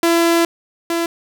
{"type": "tone pair in turn", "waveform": "sawtooth", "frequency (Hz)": [336.7, 336.7], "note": ["E4", "E4"], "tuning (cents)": [37, 37], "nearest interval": "unison", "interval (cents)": 0, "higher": "neither", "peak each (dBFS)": [-8, -13], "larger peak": "first", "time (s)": [[0.03, 0.45], [0.9, 1.06]], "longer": "first", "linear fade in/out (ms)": 2, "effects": []}